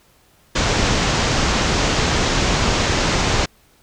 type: low-pass noise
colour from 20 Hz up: pink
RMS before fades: -18 dBFS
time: 0.55-3.46 s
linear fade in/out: 10 ms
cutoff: 7100 Hz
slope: 48 dB/octave
effects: pink hiss -55 dBFS RMS until 3.82 s